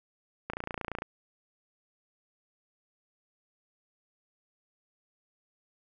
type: click train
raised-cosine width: 0.5 ms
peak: -19 dBFS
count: 16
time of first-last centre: 0.5-1.021 s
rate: 28.8 Hz
effects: none